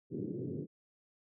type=band-pass noise; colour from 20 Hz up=white; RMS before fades=-39 dBFS; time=0.1-0.67 s; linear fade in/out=50 ms; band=110 to 410 Hz; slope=48 dB/octave; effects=none